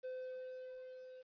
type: tone with level ramp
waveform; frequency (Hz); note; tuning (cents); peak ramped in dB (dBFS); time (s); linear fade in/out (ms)
triangle; 512; C5; -38; -39 to -50; 0.03-1.23; 20
effects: resampled to 11025 Hz + 12-bit